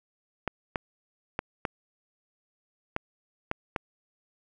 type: clicks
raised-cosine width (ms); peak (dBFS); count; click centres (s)
0.5; -13; 7; 0.477 / 0.758 / 1.391 / 1.652 / 2.964 / 3.514 / 3.762
effects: none